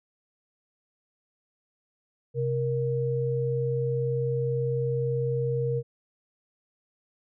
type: tone pair together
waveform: sine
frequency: 130.81 / 469 Hz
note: C3 / A#4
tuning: 0 / +11 cents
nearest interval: octave + minor seventh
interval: 2211 cents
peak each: -27 dBFS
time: 2.34-5.83 s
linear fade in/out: 50 ms
effects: none